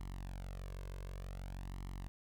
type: tone with flanger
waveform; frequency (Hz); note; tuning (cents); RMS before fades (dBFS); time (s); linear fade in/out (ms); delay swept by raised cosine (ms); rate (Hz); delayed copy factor
sawtooth; 46.25; F#1; 0; -45; 0-2.08; 0; 0.97 to 1.92; 0.54; +0.7
effects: none